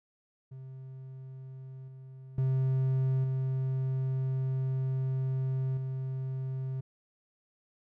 triangle tone with level steps, 131.7 Hz, C3, 12 cents sharp, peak -40 / -43 / -23 / -26 / -30 dBFS, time 0.51-6.81 s, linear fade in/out 10 ms, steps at 1.88 / 2.38 / 3.24 / 5.77 s, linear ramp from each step 2 ms, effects none

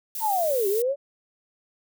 violet noise, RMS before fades -32 dBFS, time 0.15-0.82 s, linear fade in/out 2 ms
sine linear two-way sweep, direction down then up, 930 to 380 to 579 Hz, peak -21 dBFS, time 0.2-0.96 s, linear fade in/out 50 ms, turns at 0.68 s
effects none

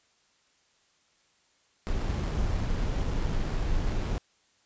brown noise with sample-and-hold, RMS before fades -28 dBFS, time 1.87-4.18 s, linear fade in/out 0 ms, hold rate 6300 Hz, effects white hiss -67 dBFS RMS until 4.65 s + resampled to 16000 Hz

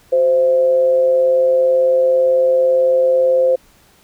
sine tone with amplitude modulation, 520 Hz, C5, 11 cents flat, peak -8 dBFS, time 0.12-3.56 s, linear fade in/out 10 ms, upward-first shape sine, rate 149 Hz, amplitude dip 45%, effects pink hiss -51 dBFS RMS until 4.03 s

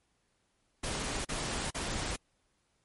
pink noise bursts, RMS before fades -35 dBFS, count 3, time 0.83-2.164 s, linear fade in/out 10 ms, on 420 ms, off 37 ms, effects pink hiss -75 dBFS RMS until 2.84 s + MP3 48 kbps

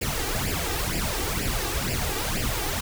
pink noise with flanger, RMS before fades -27 dBFS, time 0.01-2.81 s, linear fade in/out 10 ms, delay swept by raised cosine 0.39 to 2.59 ms, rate 2.1 Hz, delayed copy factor +0.75, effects none

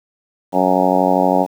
harmonic tone, 92.5 Hz, F#2, in tune, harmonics 2 / 3 / 4 / 5 / 6 / 7 / 8 / 9 / 10, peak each -21 / -19 / -24 / -24 / -19 / -20 / -20 / -19 / -24 dBFS, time 0.52-1.47 s, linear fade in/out 50 ms, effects 7-bit

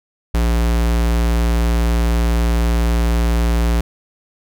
square tone, 58 Hz, A#1, 8 cents flat, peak -14 dBFS, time 0.34-3.81 s, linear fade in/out 5 ms, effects none

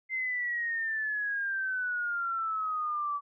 sine exponential sweep, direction down, 2086 to 1145 Hz, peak -29 dBFS, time 0.09-3.21 s, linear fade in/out 50 ms, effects none

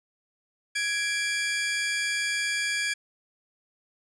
sawtooth tone pair together, 1663.9 / 2349 Hz, G#6 / D7, +3 / 0 cents, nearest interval tritone, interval 597 cents, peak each -25 dBFS, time 0.75-2.94 s, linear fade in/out 10 ms, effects resampled to 22050 Hz

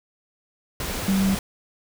sine tone in noise, 193.5 Hz, G3, 22 cents flat, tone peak -18 dBFS, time 1.08-1.35 s, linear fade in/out 2 ms, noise pink, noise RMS -29 dBFS, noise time 0.8-1.39 s, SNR +8 dB, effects none

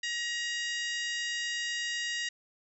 harmonic tone with a mistuned harmonic, 948 Hz, A#5, 29 cents sharp, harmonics 2 / 3 / 4 / 5 / 6 / 7 / 8, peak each -34 / -38 / -40 / -42 / -44 / -45 / -46 dBFS, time 0.03-2.29 s, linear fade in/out 5 ms, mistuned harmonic 5, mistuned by +16 cents, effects none

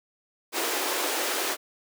pink high-pass noise, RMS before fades -28 dBFS, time 0.52-1.57 s, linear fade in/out 50 ms, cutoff 300 Hz, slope 48 dB/octave, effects none

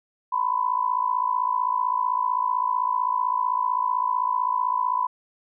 sine tone with amplitude modulation, 1000 Hz, B5, 21 cents sharp, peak -17 dBFS, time 0.32-5.07 s, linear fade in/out 10 ms, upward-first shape sine, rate 55.7 Hz, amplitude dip 85%, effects none

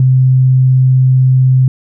sine tone, 129.7 Hz, C3, 15 cents flat, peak -5 dBFS, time 0-1.68 s, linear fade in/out 2 ms, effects none

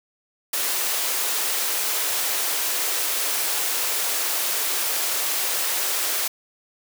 white high-pass noise, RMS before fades -24 dBFS, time 0.53-6.28 s, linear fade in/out 5 ms, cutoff 350 Hz, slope 24 dB/octave, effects none

